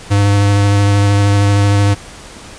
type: tone with vibrato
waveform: square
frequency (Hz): 101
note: G#2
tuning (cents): -48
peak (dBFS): -9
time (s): 0.1-1.95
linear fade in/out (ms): 20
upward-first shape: sine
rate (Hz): 13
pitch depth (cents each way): 12
effects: pink hiss -34 dBFS RMS until 2.58 s + resampled to 22050 Hz